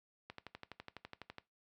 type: click train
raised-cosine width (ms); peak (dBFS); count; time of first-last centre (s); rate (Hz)
0.3; -30; 14; 0.3-1.383; 12
effects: noise-tail reverb RT60 0.2 s tail -19 dB re dry + high-pass 60 Hz 12 dB/octave